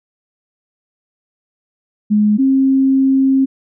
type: tone pair in turn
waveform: sine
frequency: 210 / 267.7 Hz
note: G#3 / C4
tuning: +19 / +40 cents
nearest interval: major third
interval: 421 cents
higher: second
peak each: -9 dBFS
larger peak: neither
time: 2.1-2.38 / 2.38-3.46 s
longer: second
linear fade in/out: 20 ms
effects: none